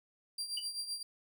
35% pulse tone with tremolo, 4739 Hz, D8, 15 cents sharp, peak -33 dBFS, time 0.38-1.03 s, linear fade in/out 5 ms, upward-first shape triangle, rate 7.8 Hz, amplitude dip 75%
sine tone with exponential decay, 2960 Hz, F#7, in tune, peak -32 dBFS, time 0.57-0.68 s, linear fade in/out 5 ms, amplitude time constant 22 ms
effects none

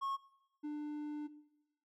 triangle tone pair in turn, 1092 / 297.9 Hz, C#6 / D4, -26 / +25 cents, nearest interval octave + minor seventh, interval 2249 cents, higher first, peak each -34 / -36 dBFS, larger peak first, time 0.01-0.17 / 0.63-1.28 s, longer second, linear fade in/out 20 ms, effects noise-tail reverb RT60 0.9 s tail -17 dB re dry

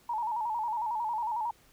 sine tone with vibrato, 906 Hz, A#5, 50 cents flat, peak -29 dBFS, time 0.09-1.51 s, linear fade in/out 5 ms, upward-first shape square, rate 11 Hz, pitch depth 81 cents each way, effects pink hiss -62 dBFS RMS until 1.72 s

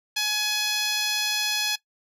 10% pulse tone with band-pass filter, 843 Hz, G#5, 26 cents sharp, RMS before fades -25 dBFS, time 0.16-1.76 s, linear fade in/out 10 ms, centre 5200 Hz, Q 0.61, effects noise-tail reverb RT60 0.1 s tail -19 dB re dry

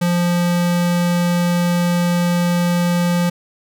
square tone, 174.7 Hz, F3, 1 cent sharp, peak -15 dBFS, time 0.01-3.3 s, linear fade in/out 10 ms, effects none

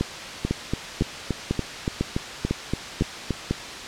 two click trains, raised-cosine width 3 ms, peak -9 / -10 dBFS, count 8 / 11, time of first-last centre 0.01-3.51 / 0.45-3.307 s, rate 2 / 3.5 Hz, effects white hiss -34 dBFS RMS until 3.87 s + low-pass 5000 Hz 12 dB/octave

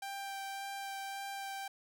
sawtooth tone with vibrato, 787 Hz, G5, 7 cents sharp, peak -36 dBFS, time 0.02-1.68 s, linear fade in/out 5 ms, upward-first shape sine, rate 1.8 Hz, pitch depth 9 cents each way, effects none

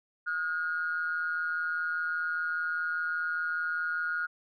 sine tone with amplitude modulation, 1436 Hz, F6, 48 cents sharp, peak -25 dBFS, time 0.26-4.27 s, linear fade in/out 20 ms, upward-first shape sine, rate 165 Hz, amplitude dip 70%, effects tanh soft clip ceiling -21 dBFS

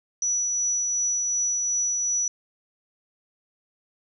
sine tone with tremolo, 5900 Hz, F#8, 6 cents flat, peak -21 dBFS, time 0.22-2.28 s, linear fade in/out 2 ms, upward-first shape triangle, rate 2.7 Hz, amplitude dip 25%, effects none

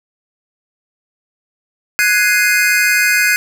square chord, Ab dominant seventh, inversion third, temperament equal, 1480 / 1661.2 / 2093 / 2489 Hz, Gb6 / Ab6 / C7 / Eb7, 0 / 0 / 0 / 0 cents, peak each -17 dBFS, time 1.99-3.36 s, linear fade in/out 0 ms, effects none

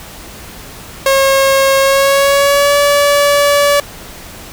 sawtooth tone with pitch glide, 542 to 574.2 Hz, C#5 to D5, -39 to -39 cents, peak -4 dBFS, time 1.06-3.8 s, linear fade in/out 2 ms, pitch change +100 cents, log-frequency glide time 1.79-2.77 s, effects pink hiss -32 dBFS RMS until 4.52 s

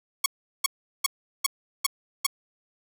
5% pulse tone bursts, 1108.7 Hz, C#6, in tune, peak -7 dBFS, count 6, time 0.24-2.266 s, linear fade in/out 5 ms, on 21 ms, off 380 ms, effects none

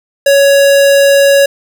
square tone, 558 Hz, C#5, 11 cents sharp, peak -5 dBFS, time 0.26-1.46 s, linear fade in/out 5 ms, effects none

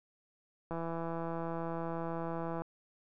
click train, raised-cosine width 1 ms, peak -25 dBFS, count 318, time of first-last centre 0.71-2.62 s, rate 166 Hz, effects none

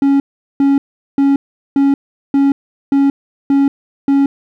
triangle tone bursts, 277.5 Hz, C#4, 2 cents sharp, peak -6 dBFS, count 8, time 0.02-4.26 s, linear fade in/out 2 ms, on 180 ms, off 400 ms, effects none

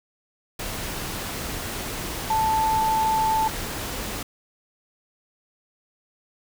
sine tone in noise, 880 Hz, A5, in tune, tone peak -19 dBFS, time 2.3-3.48 s, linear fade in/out 5 ms, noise pink, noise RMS -31 dBFS, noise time 0.59-4.23 s, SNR +9 dB, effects none

